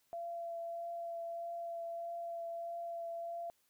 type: tone with vibrato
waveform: sine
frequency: 679 Hz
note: F5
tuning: 49 cents flat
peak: -39 dBFS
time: 0.13-3.5 s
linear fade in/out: 0 ms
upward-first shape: triangle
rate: 1.6 Hz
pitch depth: 14 cents each way
effects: white hiss -75 dBFS RMS until 3.69 s